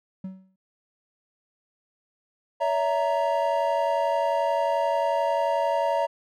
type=tone with exponential decay; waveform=triangle; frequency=188.9 Hz; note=F#3; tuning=36 cents sharp; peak=-27 dBFS; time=0.24-0.56 s; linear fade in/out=5 ms; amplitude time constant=68 ms
type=chord; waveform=triangle; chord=A# diminished; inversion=first; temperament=equal with one note detuned; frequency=568 / 659.3 / 932.3 Hz; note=C#5 / E5 / A#5; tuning=+42 / 0 / 0 cents; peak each=-24 dBFS; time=2.6-6.07 s; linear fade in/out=20 ms
effects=none